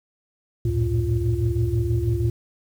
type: tone cluster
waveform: sine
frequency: 70.7 / 88.1 / 111.2 / 117.4 / 347.2 Hz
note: C#2 / F2 / A2 / A#2 / F4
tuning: +35 / +16 / +19 / +13 / -10 cents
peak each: -26 / -28 / -22 / -26 / -27 dBFS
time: 0.65-2.3 s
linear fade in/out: 5 ms
effects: tanh soft clip ceiling -10 dBFS + 8-bit